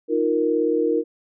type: chord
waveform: sine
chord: Eb suspended second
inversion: none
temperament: just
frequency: 311.1 / 350 / 466.7 Hz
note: Eb4 / F4 / Bb4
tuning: 0 / +4 / +2 cents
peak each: -23 / -24 / -20 dBFS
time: 0.08-1.04 s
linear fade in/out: 50 ms
effects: none